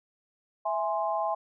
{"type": "chord", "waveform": "sine", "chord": "E augmented", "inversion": "none", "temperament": "equal", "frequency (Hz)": [659.3, 830.6, 1046.5], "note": ["E5", "G#5", "B#5"], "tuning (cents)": [0, 0, 0], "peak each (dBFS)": [-30, -30, -32], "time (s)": [0.65, 1.35], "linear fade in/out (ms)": 10, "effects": []}